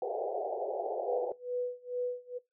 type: band-pass noise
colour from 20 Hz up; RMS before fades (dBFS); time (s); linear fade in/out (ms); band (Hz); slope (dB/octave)
white; -35; 0.02-1.32; 2; 370 to 790; 96
type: tone with tremolo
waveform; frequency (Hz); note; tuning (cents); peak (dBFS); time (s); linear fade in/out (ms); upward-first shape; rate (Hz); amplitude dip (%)
sine; 493.9; B4; 0; -29; 1.05-2.39; 20; sine; 2.3; 95
effects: noise-tail reverb RT60 0.2 s tail -20 dB re dry